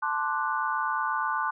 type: chord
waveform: sine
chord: D dominant seventh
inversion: second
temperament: equal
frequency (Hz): 880 / 1046.5 / 1174.7 / 1480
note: A5 / C6 / D6 / F#6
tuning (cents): 0 / 0 / 0 / 0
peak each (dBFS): -31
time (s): 0.02-1.51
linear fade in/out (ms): 10
effects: none